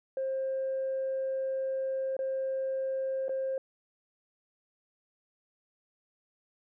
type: tone with dropouts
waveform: sine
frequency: 531 Hz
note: C5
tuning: 25 cents sharp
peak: -28 dBFS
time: 0.17-3.58 s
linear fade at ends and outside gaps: 2 ms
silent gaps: 2.167-2.19 / 3.283-3.293 s
effects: tanh soft clip ceiling -26 dBFS